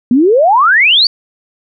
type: exponential sweep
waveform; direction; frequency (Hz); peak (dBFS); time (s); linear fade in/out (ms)
sine; up; 230.8 to 4699; -5; 0.11-1.07; 2
effects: none